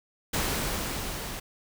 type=noise with level ramp; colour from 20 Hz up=pink; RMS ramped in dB=-27 to -37 dBFS; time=0.33-1.4 s; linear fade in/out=10 ms; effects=none